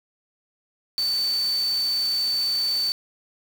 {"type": "tone in noise", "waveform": "sine", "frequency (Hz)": 4532, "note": "C#8", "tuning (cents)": 37, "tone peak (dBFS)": -21, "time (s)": [0.98, 2.92], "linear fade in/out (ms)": 0, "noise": "white", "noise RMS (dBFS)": -38, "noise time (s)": [0.98, 2.92], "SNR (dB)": 14, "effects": []}